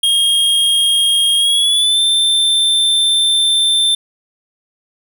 square tone with pitch glide, 3247 to 3561 Hz, G#7 to A7, -40 to +20 cents, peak -11 dBFS, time 0.03-3.95 s, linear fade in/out 5 ms, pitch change +160 cents, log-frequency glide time 1.37-2 s, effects 8-bit

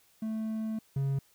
triangle tone pair in turn, 219.8 / 137.19 Hz, A3 / C#3, -2 / -18 cents, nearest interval minor sixth, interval 816 cents, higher first, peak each -29 / -25 dBFS, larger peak second, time 0.22-0.79 / 0.96-1.19 s, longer first, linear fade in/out 5 ms, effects white hiss -65 dBFS RMS until 1.34 s

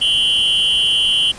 triangle tone with amplitude modulation, 3053 Hz, G7, 46 cents flat, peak -7 dBFS, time 0.01-1.32 s, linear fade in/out 10 ms, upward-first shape sine, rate 238 Hz, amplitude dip 95%, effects pink hiss -36 dBFS RMS until 1.38 s + resampled to 22050 Hz

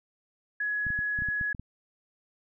sine tone, 1682 Hz, G#6, 22 cents sharp, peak -27 dBFS, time 0.6-1.53 s, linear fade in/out 5 ms
clicks, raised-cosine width 5 ms, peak -26 dBFS, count 9, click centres 0.867 / 0.904 / 0.99 / 1.189 / 1.221 / 1.287 / 1.412 / 1.548 / 1.596 s
effects none

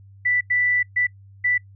sine tone bursts at uneven times, 1975.5 Hz, B6, in tune, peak -17 dBFS, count 4, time 0.25-0.41 / 0.5-0.83 / 0.96-1.07 / 1.44-1.58 s, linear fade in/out 10 ms, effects noise-tail reverb RT60 0.1 s tail -24 dB re dry + added 98 Hz sine -44 dBFS peak until 1.75 s

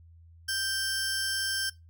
sawtooth tone pair together, 1568 / 5351 Hz, G6 / E8, 0 / +25 cents, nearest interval octave + major sixth, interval 2125 cents, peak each -27 / -29 dBFS, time 0.48-1.7 s, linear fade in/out 10 ms, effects noise-tail reverb RT60 0.2 s tail -19 dB re dry + added 83 Hz sine -51 dBFS peak until 1.89 s

